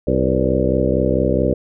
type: harmonic tone with a mistuned harmonic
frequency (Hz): 64.5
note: C2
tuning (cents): -24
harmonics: 1 / 2 / 3 / 4 / 5 / 6 / 7 / 8 / 9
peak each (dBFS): -23 / -23 / -23 / -23 / -23 / -23 / -23 / -23 / -23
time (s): 0.07-1.54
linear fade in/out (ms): 5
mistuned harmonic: 7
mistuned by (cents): +80
effects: none